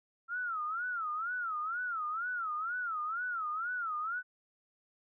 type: tone with vibrato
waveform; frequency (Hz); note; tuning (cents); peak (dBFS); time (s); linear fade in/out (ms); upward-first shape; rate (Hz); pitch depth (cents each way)
sine; 1346; E6; +36; -33; 0.28-4.23; 50; sine; 2.1; 180
effects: none